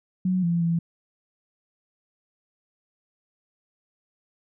sine tone with pitch steps, 184.3 / 170.5 / 167.8 Hz, F#3 / F3 / E3, -7 / -41 / +31 cents, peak -20 dBFS, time 0.25-0.79 s, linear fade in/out 5 ms, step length 180 ms, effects none

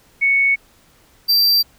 sine / square tone pair in turn, 2217 / 4698 Hz, C#7 / D8, 0 / 0 cents, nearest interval octave + minor second, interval 1300 cents, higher second, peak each -12 dBFS, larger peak neither, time 0.21-0.56 / 1.28-1.63 s, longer neither, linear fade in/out 20 ms, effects pink hiss -53 dBFS RMS until 1.78 s

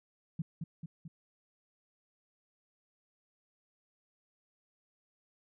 sine tone with echo, 163.1 Hz, E3, 18 cents flat, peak -31 dBFS, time 0.39-0.42 s, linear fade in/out 5 ms, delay 220 ms, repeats 3, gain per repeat -4 dB, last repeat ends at 1.08 s, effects none

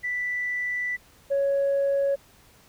sine tone pair in turn, 1975.5 / 555.9 Hz, B6 / C#5, 0 / +5 cents, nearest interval octave + minor seventh, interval 2195 cents, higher first, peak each -25 / -19 dBFS, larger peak second, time 0.03-0.97 / 1.3-2.16 s, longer first, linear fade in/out 20 ms, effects tanh soft clip ceiling -18 dBFS + pink hiss -56 dBFS RMS until 2.68 s

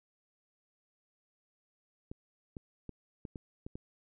clicks, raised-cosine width 3 ms, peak -29 dBFS, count 7, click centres 2.115 / 2.568 / 2.893 / 3.252 / 3.358 / 3.665 / 3.755 s, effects none

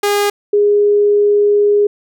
sawtooth / sine tone pair in turn, 408.8 / 411.9 Hz, G#4 / G#4, -27 / -14 cents, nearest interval unison, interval 13 cents, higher second, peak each -8 dBFS, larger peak neither, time 0.03-0.3 / 0.53-1.87 s, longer second, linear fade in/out 5 ms, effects none

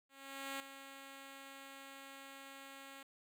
5% pulse tone with ADSR envelope, 273 Hz, C#4, 26 cents flat, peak -29 dBFS, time 0.09-3.03 s, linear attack 510 ms, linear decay 4 ms, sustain -11 dB, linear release 5 ms, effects none

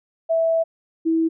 sine tone pair in turn, 656 / 325.5 Hz, E5 / E4, -9 / -22 cents, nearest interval octave, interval 1213 cents, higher first, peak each -16 dBFS, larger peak neither, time 0.29-0.64 / 1.05-1.29 s, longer first, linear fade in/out 20 ms, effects none

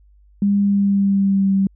sine tone with pitch glide, 201.4 to 194.43 Hz, G3 to G3, +47 to -14 cents, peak -13 dBFS, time 0.42-1.67 s, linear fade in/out 2 ms, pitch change -61 cents, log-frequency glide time 0.6-1.52 s, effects added 50 Hz sine -48 dBFS peak until 1.75 s

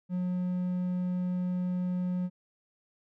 triangle tone, 180.6 Hz, F#3, 42 cents flat, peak -26 dBFS, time 0.09-2.3 s, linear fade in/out 50 ms, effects none

